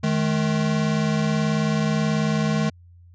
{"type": "tone pair together", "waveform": "square", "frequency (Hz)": [155.56, 214], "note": ["D#3", "A3"], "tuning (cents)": [0, -48], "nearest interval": "tritone", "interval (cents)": 552, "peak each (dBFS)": -23, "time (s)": [0.03, 2.7], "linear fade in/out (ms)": 10, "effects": ["added 87 Hz sine -46 dBFS peak until 3.14 s", "resampled to 16000 Hz"]}